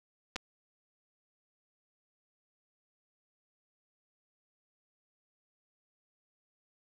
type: clicks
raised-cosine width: 0.2 ms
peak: -19 dBFS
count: 2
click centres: 0.359 / 0.363 s
effects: none